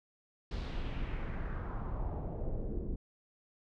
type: noise with low-pass filter sweep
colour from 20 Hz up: brown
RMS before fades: -37 dBFS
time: 0.51-2.96 s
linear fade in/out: 5 ms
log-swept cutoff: 4600 to 340 Hz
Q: 2.1
effects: none